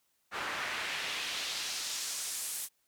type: noise with band-pass filter sweep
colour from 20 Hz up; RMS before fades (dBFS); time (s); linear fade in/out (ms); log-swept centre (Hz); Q
pink; -37; 0.31-2.69; 50; 1400 to 11000; 1.2
effects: white hiss -75 dBFS RMS until 2.87 s